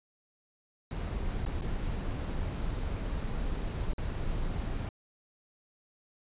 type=noise with dropouts; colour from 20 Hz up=brown; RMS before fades=-33 dBFS; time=0.91-4.89 s; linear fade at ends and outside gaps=1 ms; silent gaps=1.452-1.462 / 1.611-1.619 / 3.934-3.981 s; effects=resampled to 8000 Hz